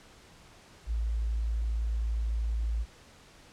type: tone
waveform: sine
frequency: 55.9 Hz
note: A1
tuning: 28 cents sharp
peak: -27 dBFS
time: 0.86-2.86 s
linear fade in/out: 50 ms
effects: pink hiss -55 dBFS RMS until 3.52 s + low-pass 8000 Hz 12 dB/octave